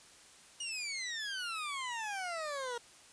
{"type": "exponential sweep", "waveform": "20% pulse", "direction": "down", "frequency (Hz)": [2909, 466.2], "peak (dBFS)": -32, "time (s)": [0.6, 2.78], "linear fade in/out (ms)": 5, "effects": ["white hiss -58 dBFS RMS until 3.12 s", "resampled to 22050 Hz"]}